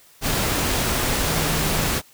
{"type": "tone in noise", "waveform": "sine", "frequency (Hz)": 155.56, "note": "D#3", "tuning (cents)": 0, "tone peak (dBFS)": -27, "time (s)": [1.24, 1.9], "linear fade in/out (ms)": 50, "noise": "pink", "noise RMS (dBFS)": -22, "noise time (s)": [0.21, 2.02], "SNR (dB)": -8, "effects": ["white hiss -52 dBFS RMS until 2.13 s"]}